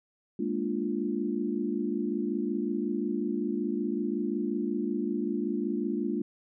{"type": "chord", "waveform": "sine", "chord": "Bb dominant seventh", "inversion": "third", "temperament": "equal", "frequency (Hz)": [207.7, 233.1, 293.7, 349.2], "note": ["Ab3", "Bb3", "D4", "F4"], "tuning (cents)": [0, 0, 0, 0], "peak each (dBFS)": -33, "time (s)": [0.39, 6.22], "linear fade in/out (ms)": 5, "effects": []}